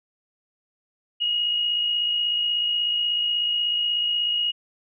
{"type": "tone with amplitude modulation", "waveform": "sine", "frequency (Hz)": 2883, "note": "F#7", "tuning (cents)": -46, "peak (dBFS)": -19, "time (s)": [1.2, 4.52], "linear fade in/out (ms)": 20, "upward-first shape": "sine", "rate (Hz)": 56.4, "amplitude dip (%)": 35, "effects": []}